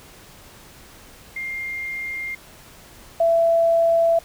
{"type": "tone pair in turn", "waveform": "sine", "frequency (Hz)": [2113, 667.5], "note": ["C7", "E5"], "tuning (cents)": [16, 22], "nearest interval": "octave + minor sixth", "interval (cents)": 1994, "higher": "first", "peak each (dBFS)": [-26, -14], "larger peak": "second", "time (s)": [[1.36, 2.35], [3.2, 4.19]], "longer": "neither", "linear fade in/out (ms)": 5, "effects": ["pink hiss -46 dBFS RMS until 4.24 s"]}